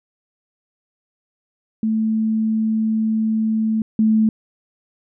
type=tone pair in turn; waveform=sine; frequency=220 / 218.7 Hz; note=A3 / A3; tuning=0 / -10 cents; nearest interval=unison; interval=10 cents; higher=first; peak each=-16 / -12 dBFS; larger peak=second; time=1.83-3.82 / 3.99-4.29 s; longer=first; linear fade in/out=2 ms; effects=none